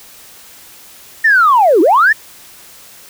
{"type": "linear two-way sweep", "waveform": "sine", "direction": "down then up", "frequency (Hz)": [1851, 300, 1851], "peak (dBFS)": -5, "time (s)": [1.24, 2.13], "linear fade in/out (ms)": 10, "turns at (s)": 1.81, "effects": ["tanh soft clip ceiling -1 dBFS", "white hiss -39 dBFS RMS until 3.09 s"]}